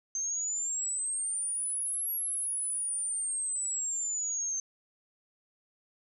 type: exponential two-way sweep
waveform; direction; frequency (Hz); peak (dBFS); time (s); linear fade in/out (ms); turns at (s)
sine; up then down; 6272 to 11420 to 6272; -30; 0.15-4.6; 2; 2.12
effects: none